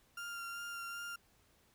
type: tone with vibrato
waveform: 35% pulse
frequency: 1392 Hz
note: F6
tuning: 6 cents flat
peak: -40 dBFS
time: 0.17-1.16 s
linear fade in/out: 5 ms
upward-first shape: sine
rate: 2.6 Hz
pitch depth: 14 cents each way
effects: pink hiss -70 dBFS RMS until 1.74 s